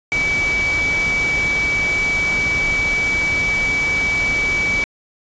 sine tone in noise, 2289 Hz, D7, 45 cents flat, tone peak -16 dBFS, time 0.12-4.84 s, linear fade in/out 0 ms, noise pink, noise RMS -26 dBFS, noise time 0.12-4.84 s, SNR +7 dB, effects resampled to 16000 Hz

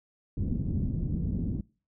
white low-pass noise, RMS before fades -30 dBFS, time 0.37-1.61 s, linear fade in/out 5 ms, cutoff 220 Hz, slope 24 dB/octave, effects noise-tail reverb RT60 0.4 s tail -25 dB re dry

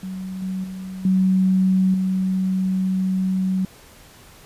sine tone with level steps, 187.8 Hz, F#3, 26 cents sharp, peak -27 / -23 / -29 / -14 / -18 dBFS, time 0.03-3.65 s, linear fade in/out 2 ms, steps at 0.42 / 0.64 / 1.05 / 1.94 s, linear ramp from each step 2 ms, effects pink hiss -47 dBFS RMS until 4.45 s + resampled to 32000 Hz

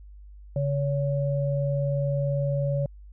sine tone pair together, 140.9 / 563.6 Hz, C#3 / C#5, +29 / +29 cents, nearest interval 2 octaves, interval 2400 cents, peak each -24 / -28 dBFS, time 0.56-2.86 s, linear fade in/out 2 ms, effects added 50 Hz sine -43 dBFS peak until 3.12 s

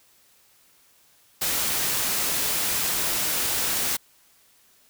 white noise, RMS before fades -25 dBFS, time 1.41-3.97 s, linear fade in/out 10 ms, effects white hiss -59 dBFS RMS until 4.89 s

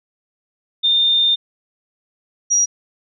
sine tone pair in turn, 3619 / 5745 Hz, A7 / F8, +48 / +48 cents, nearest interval minor sixth, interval 800 cents, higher second, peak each -12 dBFS, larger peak neither, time 0.83-1.36 / 2.5-2.66 s, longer first, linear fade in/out 20 ms, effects none

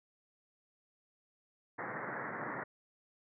white band-pass noise, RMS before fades -41 dBFS, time 1.78-2.64 s, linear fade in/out 10 ms, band 110 to 2000 Hz, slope 96 dB/octave, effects none

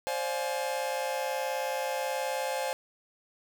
45% pulse chord, D half-diminished seventh, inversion third, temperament just, 528.6 / 587.3 / 704.8 / 845.8 Hz, C5 / D5 / F5 / Ab5, +18 / 0 / +16 / +31 cents, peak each -33 / -38 / -38 / -35 dBFS, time 0.07-2.73 s, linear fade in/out 0 ms, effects none

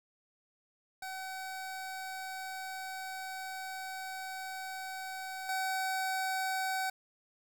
25% pulse tone with level steps, 759 Hz, F#5, 44 cents sharp, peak -35 / -28 dBFS, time 1.02-6.9 s, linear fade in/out 5 ms, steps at 5.49 s, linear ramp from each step 2 ms, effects 9-bit

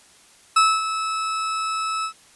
40% pulse tone with ADSR envelope, 1303 Hz, E6, 20 cents flat, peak -11 dBFS, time 0.56-2.13 s, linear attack 8 ms, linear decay 240 ms, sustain -11 dB, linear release 87 ms, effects white hiss -52 dBFS RMS until 2.35 s + resampled to 24000 Hz

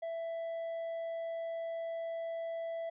triangle tone, 663 Hz, E5, 10 cents sharp, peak -34 dBFS, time 0.02-2.9 s, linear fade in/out 10 ms, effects resampled to 8000 Hz

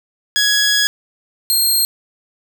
15% pulse tone pair in turn, 1671 / 4211 Hz, G#6 / C8, +10 / +10 cents, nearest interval octave + major third, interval 1600 cents, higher second, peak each -6 dBFS, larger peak neither, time 0.36-0.87 / 1.5-1.85 s, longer first, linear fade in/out 0 ms, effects none

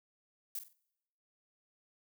violet noise with echo, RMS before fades -39 dBFS, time 0.55-0.59 s, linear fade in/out 2 ms, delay 47 ms, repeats 3, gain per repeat -10 dB, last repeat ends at 0.731 s, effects noise-tail reverb RT60 0.9 s tail -25 dB re dry

